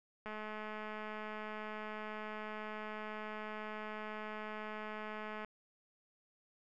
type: click train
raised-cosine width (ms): 0.5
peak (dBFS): -30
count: 1111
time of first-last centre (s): 0.26-5.447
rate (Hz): 214
effects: none